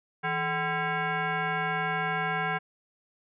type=tone with frequency modulation; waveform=sine; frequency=431.7 Hz; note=A4; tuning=33 cents flat; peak=-26 dBFS; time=0.23-2.59 s; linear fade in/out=20 ms; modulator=595 Hz; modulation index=3; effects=resampled to 8000 Hz